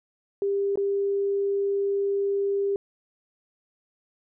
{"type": "tone with dropouts", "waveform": "sine", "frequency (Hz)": 398.4, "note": "G4", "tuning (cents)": 28, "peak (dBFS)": -22, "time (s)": [0.42, 2.76], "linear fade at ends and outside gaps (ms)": 1, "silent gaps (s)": [0.757, 0.774], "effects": []}